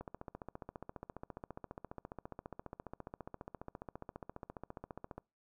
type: click train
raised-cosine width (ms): 1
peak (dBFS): -30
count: 77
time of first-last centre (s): 0.01-5.18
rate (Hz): 14.7
effects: noise-tail reverb RT60 0.3 s tail -26 dB re dry